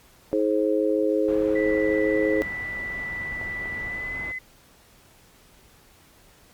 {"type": "harmonic tone", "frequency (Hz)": 106.2, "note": "G#2", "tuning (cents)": 39, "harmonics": [3, 4, 5], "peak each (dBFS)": [-24, -24, -24], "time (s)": [0.33, 2.42], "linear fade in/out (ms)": 0}
{"type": "low-pass noise", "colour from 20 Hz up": "pink", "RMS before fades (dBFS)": -40, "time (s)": [1.28, 4.32], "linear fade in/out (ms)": 2, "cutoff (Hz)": 1900, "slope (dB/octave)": 12}
{"type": "tone with pitch glide", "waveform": "sine", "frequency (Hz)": [1975.5, 2028], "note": ["B6", "B6"], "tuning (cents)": [0, 45], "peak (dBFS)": -29, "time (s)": [1.55, 4.39], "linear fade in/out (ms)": 10, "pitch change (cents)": 45, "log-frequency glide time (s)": [3.82, 4.2]}
{"type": "clicks", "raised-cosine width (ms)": 1, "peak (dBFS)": -24, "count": 2, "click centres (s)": [3.414, 3.657]}
{"effects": ["pink hiss -55 dBFS RMS until 6.53 s", "Opus 48 kbps"]}